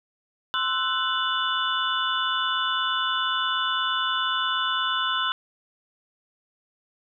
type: tone cluster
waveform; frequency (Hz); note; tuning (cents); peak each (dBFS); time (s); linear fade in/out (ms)
sine; 1042 / 1325 / 1494 / 2964 / 3504; C6 / E6 / F#6 / F#7 / A7; -7 / +9 / +16 / +2 / -8; -29; 0.54-5.32; 0
effects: none